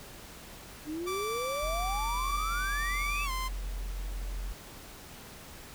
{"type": "exponential sweep", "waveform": "sine", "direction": "up", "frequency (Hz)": [293.3, 2772], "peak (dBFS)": -33, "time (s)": [0.85, 3.28], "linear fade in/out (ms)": 50}
{"type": "tone with pitch glide", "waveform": "sawtooth", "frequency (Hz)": [1166, 1038.8], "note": ["D6", "C6"], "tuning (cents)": [-13, -13], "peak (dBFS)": -30, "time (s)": [1.06, 3.49], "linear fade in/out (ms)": 20, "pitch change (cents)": -200, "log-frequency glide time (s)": [3.24, 3.31]}
{"type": "tone", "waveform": "sine", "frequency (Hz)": 44.56, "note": "F1", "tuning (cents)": 36, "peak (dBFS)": -33, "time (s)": [1.62, 4.53], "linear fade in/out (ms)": 10}
{"effects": ["pink hiss -48 dBFS RMS until 5.74 s"]}